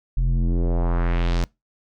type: tone with low-pass filter sweep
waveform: square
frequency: 43 Hz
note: F1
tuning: 26 cents flat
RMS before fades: -20 dBFS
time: 0.17-1.44 s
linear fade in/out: 0 ms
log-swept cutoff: 96 to 6200 Hz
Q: 1.6
effects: noise-tail reverb RT60 0.2 s tail -24 dB re dry